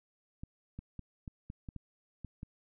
clicks, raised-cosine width 5 ms, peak -30 dBFS, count 9, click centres 0.435 / 0.79 / 0.993 / 1.278 / 1.501 / 1.688 / 1.763 / 2.247 / 2.431 s, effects none

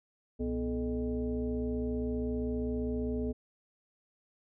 sine tone with frequency modulation, 246.9 Hz, B3, in tune, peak -30 dBFS, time 0.39-3.33 s, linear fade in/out 20 ms, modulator 183 Hz, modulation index 1.2, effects none

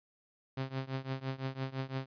sawtooth tone with tremolo, 132.9 Hz, C3, 27 cents sharp, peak -28 dBFS, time 0.57-2.06 s, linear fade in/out 5 ms, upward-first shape triangle, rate 5.9 Hz, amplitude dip 95%, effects resampled to 11025 Hz

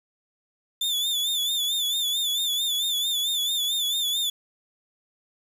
40% pulse tone with vibrato, 3520 Hz, A7, in tune, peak -22 dBFS, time 0.81-4.3 s, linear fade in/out 5 ms, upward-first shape sine, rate 4.5 Hz, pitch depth 71 cents each way, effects 8-bit

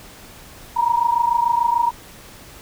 sine tone pair together, 932.3 / 959.1 Hz, A#5 / A#5, 0 / +49 cents, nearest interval unison, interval 49 cents, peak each -18 dBFS, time 0.76-1.91 s, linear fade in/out 10 ms, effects pink hiss -42 dBFS RMS until 2.61 s

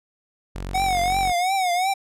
sawtooth tone, 46.25 Hz, F#1, in tune, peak -25 dBFS, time 0.55-1.32 s, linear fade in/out 10 ms
square tone with vibrato, 739 Hz, F#5, 2 cents flat, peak -20 dBFS, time 0.74-1.94 s, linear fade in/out 10 ms, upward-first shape triangle, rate 2.8 Hz, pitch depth 120 cents each way
effects low-pass 12000 Hz 12 dB/octave

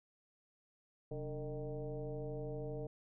sine tone with frequency modulation, 293.7 Hz, D4, in tune, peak -39 dBFS, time 1.11-2.87 s, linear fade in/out 5 ms, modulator 160 Hz, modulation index 1.9, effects none

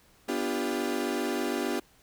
35% pulse chord, G dominant seventh, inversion first, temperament equal with one note detuned, 246.9 / 293.7 / 349.2 / 397.5 Hz, B3 / D4 / F4 / G4, 0 / 0 / 0 / +24 cents, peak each -32 dBFS, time 0.28-1.8 s, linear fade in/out 10 ms, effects pink hiss -61 dBFS RMS until 2.02 s

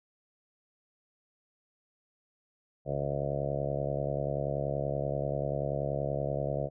harmonic tone, 70.4 Hz, C#2, 27 cents sharp, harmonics 1 / 2 / 3 / 4 / 5 / 6 / 7 / 8 / 9 / 10, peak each -43 / -34 / -44 / -45 / -43 / -43 / -38 / -36 / -36 / -43 dBFS, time 2.85-6.7 s, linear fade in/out 50 ms, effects none

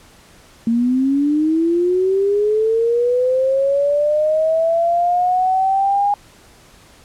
sine linear sweep, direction up, 226.4 to 819 Hz, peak -13 dBFS, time 0.67-6.14 s, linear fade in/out 2 ms, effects pink hiss -47 dBFS RMS until 7.04 s + low-pass 11000 Hz 12 dB/octave

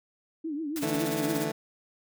sine tone with vibrato, 304.7 Hz, D#4, 36 cents flat, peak -30 dBFS, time 0.44-1.47 s, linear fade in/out 10 ms, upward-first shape triangle, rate 7.2 Hz, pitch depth 160 cents each way
white noise with tremolo, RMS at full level -36 dBFS, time 0.76-1.45 s, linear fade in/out 0 ms, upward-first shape sine, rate 17 Hz, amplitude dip 70%
15% pulse chord, D suspended second, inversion none, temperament just, 146.83 / 165.19 / 220.2 Hz, D3 / E3 / A3, 0 / +4 / +2 cents, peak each -28 dBFS, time 0.82-1.52 s, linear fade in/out 10 ms
effects none

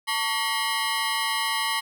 15% pulse ring-modulated tone, 1013 Hz, B5, 44 cents sharp, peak -14 dBFS, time 0.07-1.81 s, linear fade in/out 20 ms, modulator 115 Hz, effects none

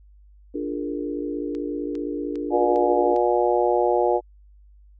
sine chord, Bb dominant seventh, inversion first, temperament equal, 293.7 / 349.2 / 415.3 / 466.2 Hz, D4 / F4 / Ab4 / Bb4, 0 / 0 / 0 / 0 cents, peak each -28 / -32 / -33 / -33 dBFS, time 0.54-3.15 s, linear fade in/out 10 ms
click train, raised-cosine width 0.2 ms, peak -27 dBFS, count 5, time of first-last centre 1.55-3.163 s, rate 2.48 Hz
harmonic tone, 120 Hz, B2, 49 cents flat, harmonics 3 / 4 / 5 / 6 / 7, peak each -22 / -23 / -24 / -25 / -25 dBFS, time 2.5-4.21 s, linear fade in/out 50 ms
effects added 50 Hz sine -48 dBFS peak until 4.99 s

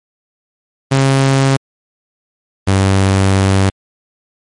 sawtooth tone pair in turn, 135.4 / 96.74 Hz, C#3 / G2, -40 / -22 cents, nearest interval tritone, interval 582 cents, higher first, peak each -5 dBFS, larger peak neither, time 0.91-1.57 / 2.67-3.7 s, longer second, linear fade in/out 10 ms, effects MP3 48 kbps

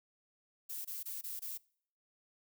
violet noise bursts, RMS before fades -42 dBFS, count 5, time 0.69-1.578 s, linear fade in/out 10 ms, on 160 ms, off 22 ms, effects noise-tail reverb RT60 0.6 s tail -25 dB re dry

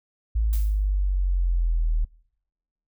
sine exponential sweep, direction down, 55.2 to 38.89 Hz, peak -19 dBFS, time 0.35-2.05 s, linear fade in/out 10 ms
blue noise with exponential decay, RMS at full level -36 dBFS, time 0.53-0.88 s, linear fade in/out 1 ms, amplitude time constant 75 ms
effects noise-tail reverb RT60 0.9 s tail -26 dB re dry

